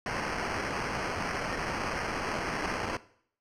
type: noise with sample-and-hold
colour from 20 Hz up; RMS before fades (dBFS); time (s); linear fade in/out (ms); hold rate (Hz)
violet; -33; 0.06-2.97; 2; 3675
effects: noise-tail reverb RT60 0.6 s tail -18 dB re dry + low-pass 6000 Hz 12 dB/octave